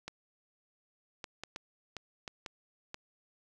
clicks, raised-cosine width 0.2 ms, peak -23 dBFS, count 8, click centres 0.08 / 1.242 / 1.436 / 1.561 / 1.967 / 2.278 / 2.462 / 2.944 s, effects none

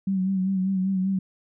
sine tone with vibrato, 190 Hz, F#3, 46 cents sharp, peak -21 dBFS, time 0.07-1.19 s, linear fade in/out 5 ms, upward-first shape sine, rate 5.1 Hz, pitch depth 44 cents each way, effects none

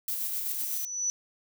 violet noise with tremolo, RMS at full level -31 dBFS, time 0.08-0.85 s, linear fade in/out 2 ms, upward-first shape square, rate 7.9 Hz, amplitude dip 25%
sine tone with exponential growth, 5950 Hz, F#8, 9 cents sharp, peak -24 dBFS, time 0.31-1.1 s, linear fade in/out 0 ms, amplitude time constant 170 ms
effects none

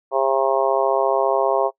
harmonic tone, 134.6 Hz, C3, 49 cents sharp, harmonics 3 / 4 / 5 / 6 / 7 / 8, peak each -23 / -21 / -21 / -26 / -24 / -26 dBFS, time 0.11-1.71 s, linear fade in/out 50 ms, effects noise-tail reverb RT60 0.1 s tail -23 dB re dry

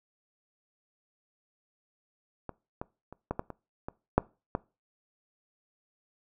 clicks, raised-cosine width 1 ms, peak -23 / -21 / -30 / -16 / -17 / -25 / -22 / -6 / -14 dBFS, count 9, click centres 2.493 / 2.815 / 3.126 / 3.31 / 3.394 / 3.503 / 3.885 / 4.18 / 4.551 s, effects noise-tail reverb RT60 0.3 s tail -22 dB re dry

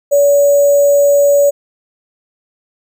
sine tone with sample-and-hold, 570 Hz, C#5, 48 cents sharp, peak -6 dBFS, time 0.11-1.51 s, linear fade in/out 20 ms, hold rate 7350 Hz, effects none

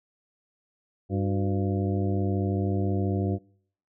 harmonic tone with a mistuned harmonic, 98.6 Hz, G2, 11 cents sharp, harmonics 1 / 2 / 3 / 4 / 5 / 6 / 7, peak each -26 / -30 / -32 / -32 / -38 / -42 / -39 dBFS, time 1.09-3.39 s, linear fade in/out 50 ms, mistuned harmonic 4, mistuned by -110 cents, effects noise-tail reverb RT60 0.6 s tail -25 dB re dry

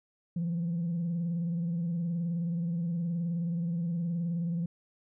sine tone with vibrato, 170 Hz, F3, 46 cents flat, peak -27 dBFS, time 0.36-4.66 s, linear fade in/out 5 ms, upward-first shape sine, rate 19 Hz, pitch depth 58 cents each way, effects tanh soft clip ceiling -26 dBFS

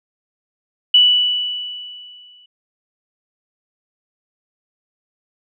sine tone with exponential decay, 2960 Hz, F#7, in tune, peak -6 dBFS, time 0.94-2.46 s, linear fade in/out 5 ms, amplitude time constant 330 ms, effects none

